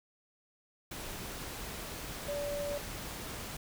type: tone in noise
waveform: sine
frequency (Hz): 577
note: D5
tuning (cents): -31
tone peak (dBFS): -34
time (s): 2.28-2.78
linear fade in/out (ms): 5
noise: pink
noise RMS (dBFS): -42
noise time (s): 0.91-3.57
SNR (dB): +5
effects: none